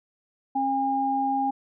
sine tone pair together, 270.6 / 810.9 Hz, C#4 / G#5, -42 / -42 cents, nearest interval octave + perfect fifth, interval 1900 cents, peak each -28 / -23 dBFS, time 0.55-1.51 s, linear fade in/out 10 ms, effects none

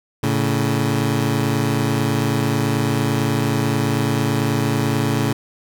20% pulse tone pair together, 111.5 / 140.63 Hz, A2 / C#3, +23 / +25 cents, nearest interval major third, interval 402 cents, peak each -15 / -15 dBFS, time 0.23-5.33 s, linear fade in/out 5 ms, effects none

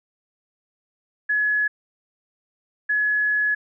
sine tone pair in turn, 1695 / 1695 Hz, G#6 / G#6, +35 / +35 cents, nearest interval unison, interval 0 cents, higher neither, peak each -18 dBFS, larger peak neither, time 1.29-1.68 / 2.89-3.55 s, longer second, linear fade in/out 10 ms, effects none

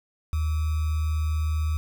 sine tone with sample-and-hold, 77.78 Hz, D#2, in tune, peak -22 dBFS, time 0.33-1.77 s, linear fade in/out 0 ms, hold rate 1225 Hz, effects none

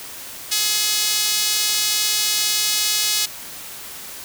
sawtooth tone with high-pass filter, 422.3 Hz, G#4, 29 cents sharp, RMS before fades -20 dBFS, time 0.51-3.26 s, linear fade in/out 10 ms, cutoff 4300 Hz, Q 1.2, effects white hiss -35 dBFS RMS until 4.24 s

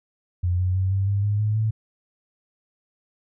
sine tone with pitch steps, 88.9 / 91.61 / 94.4 / 97.28 / 100.25 / 103.31 / 106.46 / 109.7 Hz, F2 / F#2 / F#2 / G2 / G2 / G#2 / G#2 / A2, +31 / -17 / +35 / -13 / +39 / -9 / +43 / -5 cents, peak -19 dBFS, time 0.43-1.71 s, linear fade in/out 10 ms, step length 160 ms, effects none

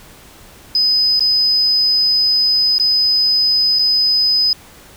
triangle tone with dropouts, 5020 Hz, D#8, 15 cents sharp, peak -8 dBFS, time 0.75-4.53 s, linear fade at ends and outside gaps 2 ms, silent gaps 1.195-1.206 / 2.783-2.798 / 3.788-3.792 s, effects tanh soft clip ceiling -9 dBFS + pink hiss -42 dBFS RMS until 4.96 s

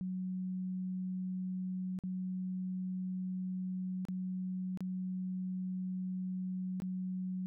sine tone with dropouts, 185 Hz, F#3, in tune, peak -35 dBFS, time 0.01-7.46 s, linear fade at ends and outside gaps 0 ms, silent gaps 1.989-2.037 / 4.052-4.085 / 4.774-4.806 / 6.801-6.82 s, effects none

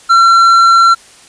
sine tone with tanh clipping, 1359 Hz, F6, 48 cents flat, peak -5 dBFS, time 0.09-0.95 s, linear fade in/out 20 ms, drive 8 dB, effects white hiss -40 dBFS RMS until 1.28 s + resampled to 22050 Hz

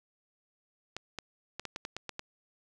clicks, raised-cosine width 0.2 ms, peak -20 dBFS, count 9, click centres 0.966 / 1.187 / 1.596 / 1.653 / 1.761 / 1.851 / 1.966 / 2.093 / 2.194 s, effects none

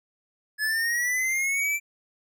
square linear sweep, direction up, 1700 to 2349 Hz, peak -24 dBFS, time 0.58-1.8 s, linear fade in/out 50 ms, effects none

